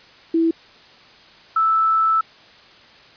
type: tone pair in turn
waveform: sine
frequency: 329 / 1316 Hz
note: E4 / E6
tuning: -3 / -3 cents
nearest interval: 2 octaves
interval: 2400 cents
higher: second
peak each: -14 dBFS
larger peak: neither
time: 0.34-0.51 / 1.56-2.21 s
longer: second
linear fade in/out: 5 ms
effects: white hiss -47 dBFS RMS until 3.16 s + resampled to 11025 Hz